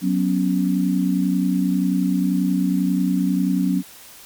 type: chord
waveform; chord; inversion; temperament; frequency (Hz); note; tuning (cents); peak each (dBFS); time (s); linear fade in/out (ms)
sine; F# suspended fourth; none; equal; 185 / 246.9 / 277.2; F#3 / B3 / C#4; 0 / 0 / 0; -19 / -24 / -21; 0.01-3.83; 50
effects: white hiss -43 dBFS RMS until 4.25 s + MP3 96 kbps